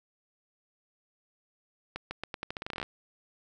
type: accelerating click train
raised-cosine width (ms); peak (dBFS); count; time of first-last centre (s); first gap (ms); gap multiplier
0.3; -19; 16; 1.96-2.829; 150; 0.84
effects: none